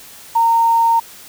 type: tone with quantisation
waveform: sine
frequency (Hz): 920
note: A#5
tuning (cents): -23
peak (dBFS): -10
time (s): 0.35-1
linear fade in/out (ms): 10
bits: 6
effects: white hiss -39 dBFS RMS until 1.28 s